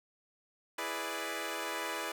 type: chord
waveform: 10% pulse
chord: E dominant seventh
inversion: none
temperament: equal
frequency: 329.6 / 415.3 / 493.9 / 587.3 Hz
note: E4 / G#4 / B4 / D5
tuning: 0 / 0 / 0 / 0 cents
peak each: -33 dBFS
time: 0.78-2.12 s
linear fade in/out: 5 ms
effects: none